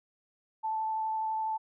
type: tone with vibrato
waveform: sine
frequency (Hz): 878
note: A5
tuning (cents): -4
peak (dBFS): -29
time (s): 0.63-1.58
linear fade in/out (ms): 20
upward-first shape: triangle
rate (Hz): 12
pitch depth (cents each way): 10
effects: none